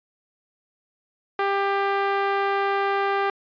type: tone with low-pass filter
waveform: 5% pulse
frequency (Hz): 396.5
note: G4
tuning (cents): +20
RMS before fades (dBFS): -23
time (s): 1.39-3.3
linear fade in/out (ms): 2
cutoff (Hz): 1200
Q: 0.8
effects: resampled to 11025 Hz